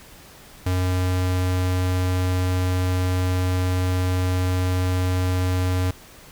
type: tone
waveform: square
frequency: 91.5 Hz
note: F#2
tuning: 19 cents flat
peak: -20 dBFS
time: 0.66-5.91 s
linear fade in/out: 5 ms
effects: pink hiss -46 dBFS RMS until 6.31 s